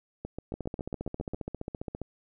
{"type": "two click trains", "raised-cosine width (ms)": 2, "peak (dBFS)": [-22, -21], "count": [9, 23], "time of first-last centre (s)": [[0.25, 1.335], [0.54, 2.017]], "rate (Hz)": [7.37, 14.9], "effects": []}